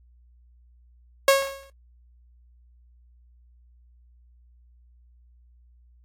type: tone with exponential decay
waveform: sawtooth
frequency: 547 Hz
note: C#5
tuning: 23 cents flat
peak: -8 dBFS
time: 1.28-1.7 s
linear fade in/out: 2 ms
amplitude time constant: 90 ms
effects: added 60 Hz sine -53 dBFS peak until 6.04 s + AAC 48 kbps